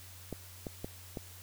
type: clicks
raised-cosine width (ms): 2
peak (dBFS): -24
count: 4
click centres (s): 0.327 / 0.668 / 0.845 / 1.172
effects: added 91 Hz sine -52 dBFS peak until 1.42 s + white hiss -53 dBFS RMS until 1.42 s